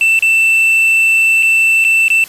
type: tone with dropouts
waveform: triangle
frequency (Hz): 2667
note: E7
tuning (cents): +20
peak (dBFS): -6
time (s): 0.01-2.24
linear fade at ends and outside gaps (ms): 1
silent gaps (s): 0.191-0.224 / 1.426-1.43 / 1.842-1.848 / 2.082-2.102
effects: white hiss -35 dBFS RMS until 2.28 s + resampled to 32000 Hz